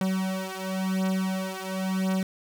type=beating tone pair; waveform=45% pulse; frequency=188.5 / 189.45 Hz; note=F#3 / F#3; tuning=+32 / +41 cents; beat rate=0.95 Hz; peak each=-29 dBFS; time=0.01-2.23 s; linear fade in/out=2 ms; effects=none